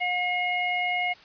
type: harmonic tone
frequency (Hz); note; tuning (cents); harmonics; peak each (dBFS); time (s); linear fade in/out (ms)
718; F5; +48; 1 / 3 / 4; -28 / -26 / -35; 0-1.14; 20
effects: white hiss -51 dBFS RMS until 1.24 s + resampled to 11025 Hz